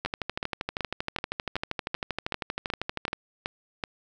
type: two click trains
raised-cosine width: 0.3 ms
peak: -13 / -13 dBFS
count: 40 / 11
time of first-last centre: 0.06-3.131 / 0.05-3.838 s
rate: 12.7 / 2.64 Hz
effects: none